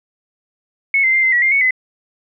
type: tone with pitch steps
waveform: sine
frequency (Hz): 2199 / 2075 / 2096 / 2068 / 1931 / 2107 / 2216 / 2030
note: C#7 / C7 / C7 / C7 / B6 / C7 / C#7 / B6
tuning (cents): -14 / -15 / +2 / -21 / -39 / +12 / -1 / +47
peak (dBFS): -11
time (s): 0.94-1.708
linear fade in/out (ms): 2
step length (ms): 96
effects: none